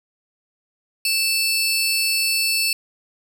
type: tone pair together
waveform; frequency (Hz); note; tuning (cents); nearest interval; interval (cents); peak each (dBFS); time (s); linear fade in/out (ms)
sawtooth; 2637 / 4438; E7 / C#8; 0 / +1; major sixth; 901; -18; 1.05-2.73; 2
effects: none